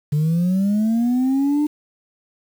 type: linear sweep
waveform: sine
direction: up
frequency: 144.9 to 301.9 Hz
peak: -13 dBFS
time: 0.12-1.67 s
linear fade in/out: 10 ms
effects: tanh soft clip ceiling -14 dBFS + 7-bit